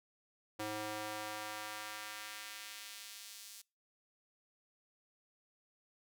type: tone with high-pass filter sweep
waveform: square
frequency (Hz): 106.6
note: G#2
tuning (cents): +46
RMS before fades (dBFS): -45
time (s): 0.59-3.62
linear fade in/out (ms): 10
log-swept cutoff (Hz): 360 to 5500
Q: 0.8
effects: noise-tail reverb RT60 0.3 s tail -25 dB re dry